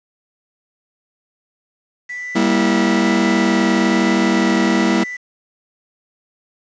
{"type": "tone with vibrato", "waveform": "sine", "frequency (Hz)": 1965, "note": "B6", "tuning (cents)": -9, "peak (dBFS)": -25, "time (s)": [2.09, 5.17], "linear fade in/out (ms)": 10, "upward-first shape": "sine", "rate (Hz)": 1.1, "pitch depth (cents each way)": 17}
{"type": "chord", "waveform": "40% pulse", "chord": "E diminished", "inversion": "first", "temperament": "just", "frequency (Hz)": [197.78, 237.3, 329.6], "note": ["G3", "Bb3", "E4"], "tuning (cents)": [16, 31, 0], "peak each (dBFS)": -17, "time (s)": [2.35, 5.04], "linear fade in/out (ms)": 10}
{"effects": ["resampled to 16000 Hz", "7-bit"]}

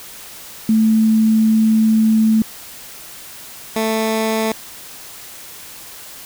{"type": "tone pair in turn", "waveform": ["sine", "15% pulse"], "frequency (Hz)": [220, 220.9], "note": ["A3", "A3"], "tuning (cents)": [0, 7], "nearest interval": "unison", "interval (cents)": 7, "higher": "second", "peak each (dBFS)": -10, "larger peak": "neither", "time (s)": [[0.69, 2.42], [3.76, 4.52]], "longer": "first", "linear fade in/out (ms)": 2, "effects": ["white hiss -36 dBFS RMS until 6.25 s"]}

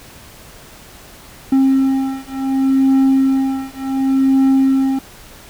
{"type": "beating tone pair", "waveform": "triangle", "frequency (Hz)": [267.3, 267.98], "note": ["C4", "C4"], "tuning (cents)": [37, 42], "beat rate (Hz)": 0.68, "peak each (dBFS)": -13, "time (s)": [1.52, 4.99], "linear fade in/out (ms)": 5, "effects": ["pink hiss -40 dBFS RMS until 5.49 s"]}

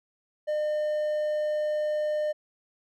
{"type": "tone", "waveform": "triangle", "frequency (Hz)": 605, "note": "D#5", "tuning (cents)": -49, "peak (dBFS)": -23, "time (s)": [0.47, 2.33], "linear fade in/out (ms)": 20, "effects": []}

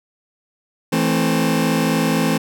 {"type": "chord", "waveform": "sawtooth", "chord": "A minor", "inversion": "second", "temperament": "just", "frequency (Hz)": [165, 220, 264], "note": ["E3", "A3", "C4"], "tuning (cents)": [2, 0, 16], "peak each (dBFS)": -16, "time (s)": [0.92, 2.38], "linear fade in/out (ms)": 10, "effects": []}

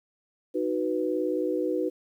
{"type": "chord", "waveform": "sine", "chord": "B major", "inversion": "first", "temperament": "equal", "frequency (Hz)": [311.1, 370, 493.9], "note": ["D#4", "F#4", "B4"], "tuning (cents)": [0, 0, 0], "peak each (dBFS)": -29, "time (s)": [0.54, 1.9], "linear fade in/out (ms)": 20, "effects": ["10-bit"]}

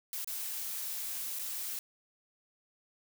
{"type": "noise with dropouts", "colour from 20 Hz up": "blue", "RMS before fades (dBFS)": -38, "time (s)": [0.13, 1.79], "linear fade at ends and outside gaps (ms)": 1, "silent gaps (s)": [[0.245, 0.274], [1.389, 1.393]], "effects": []}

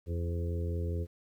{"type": "harmonic tone with a mistuned harmonic", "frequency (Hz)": 85, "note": "F2", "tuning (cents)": -46, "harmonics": [1, 2, 3, 4, 5, 6], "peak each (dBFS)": [-31, -42, -47, -44, -42, -46], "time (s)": [0.06, 1.07], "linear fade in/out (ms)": 50, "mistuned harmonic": 6, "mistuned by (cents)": 23, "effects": ["11-bit"]}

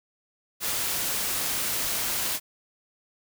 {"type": "noise", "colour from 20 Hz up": "white", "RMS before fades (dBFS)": -28, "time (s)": [0.6, 2.4], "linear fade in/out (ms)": 50, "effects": []}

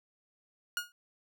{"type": "tone with exponential decay", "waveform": "sawtooth", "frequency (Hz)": 1436, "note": "F6", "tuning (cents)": 48, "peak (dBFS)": -24, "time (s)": [0.77, 0.92], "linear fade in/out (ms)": 1, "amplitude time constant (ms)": 32, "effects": []}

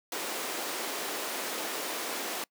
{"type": "high-pass noise", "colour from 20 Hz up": "pink", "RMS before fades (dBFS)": -35, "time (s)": [0.12, 2.44], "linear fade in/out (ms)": 2, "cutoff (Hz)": 300, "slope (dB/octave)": 24, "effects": ["noise-tail reverb RT60 0.1 s tail -25 dB re dry"]}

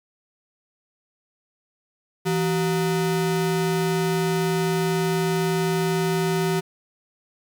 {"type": "ring-modulated tone", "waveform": "square", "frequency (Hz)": 273.5, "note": "C#4", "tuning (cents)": -23, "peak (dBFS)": -18, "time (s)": [2.25, 6.61], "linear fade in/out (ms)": 20, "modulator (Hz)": 108, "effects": ["8-bit"]}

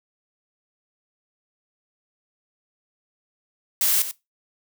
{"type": "noise with echo", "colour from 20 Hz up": "blue", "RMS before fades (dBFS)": -20, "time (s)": [3.81, 4.02], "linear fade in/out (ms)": 2, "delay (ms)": 92, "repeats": 1, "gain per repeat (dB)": -11, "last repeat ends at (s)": 4.112, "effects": ["noise-tail reverb RT60 0.2 s tail -18 dB re dry"]}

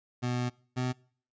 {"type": "tone pair in turn", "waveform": "25% pulse", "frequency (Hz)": [123.47, 126.43], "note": ["B2", "B2"], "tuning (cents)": [0, 41], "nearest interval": "unison", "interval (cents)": 41, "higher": "second", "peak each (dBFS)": -25, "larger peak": "neither", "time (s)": [[0.22, 0.5], [0.76, 0.93]], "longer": "first", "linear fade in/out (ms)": 20, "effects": ["noise-tail reverb RT60 0.5 s tail -24 dB re dry", "resampled to 16000 Hz"]}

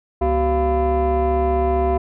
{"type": "tone with frequency modulation", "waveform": "sine", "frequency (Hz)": 379.9, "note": "F#4", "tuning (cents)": 46, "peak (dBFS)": -13, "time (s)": [0.21, 1.98], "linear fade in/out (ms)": 10, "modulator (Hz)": 311, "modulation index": 1.4, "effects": ["tanh soft clip ceiling -14 dBFS"]}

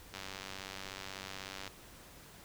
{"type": "click train", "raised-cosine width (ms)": 0.2, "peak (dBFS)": -25, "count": 149, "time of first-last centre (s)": [0.14, 1.677], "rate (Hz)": 96.3, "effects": ["pink hiss -55 dBFS RMS until 2.44 s"]}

